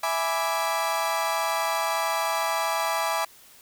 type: chord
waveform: 35% pulse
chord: E dominant seventh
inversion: none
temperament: equal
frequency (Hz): 659.3 / 830.6 / 987.8 / 1174.7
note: E5 / G#5 / B5 / D6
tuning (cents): 0 / 0 / 0 / 0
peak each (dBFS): -28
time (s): 0.03-3.25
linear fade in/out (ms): 5
effects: white hiss -52 dBFS RMS until 3.61 s